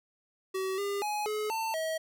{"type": "tone with pitch steps", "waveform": "square", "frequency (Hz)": [379.9, 402.3, 839, 425.8, 894, 640], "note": ["F#4", "G4", "G#5", "G#4", "A5", "D#5"], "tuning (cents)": [46, 45, 17, 43, 27, 49], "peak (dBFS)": -31, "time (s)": [0.54, 1.98], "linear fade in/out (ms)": 10, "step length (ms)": 240, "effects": []}